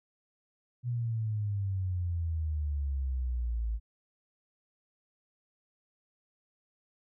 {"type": "exponential sweep", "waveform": "sine", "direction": "down", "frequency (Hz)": [123.47, 53.8], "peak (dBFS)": -29, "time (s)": [0.83, 3.8], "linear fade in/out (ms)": 50, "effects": []}